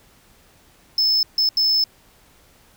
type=tone bursts at uneven times; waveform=triangle; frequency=5240 Hz; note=E8; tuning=11 cents flat; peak=-14 dBFS; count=3; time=0.98-1.23 / 1.38-1.49 / 1.57-1.84 s; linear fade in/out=2 ms; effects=pink hiss -54 dBFS RMS until 2.76 s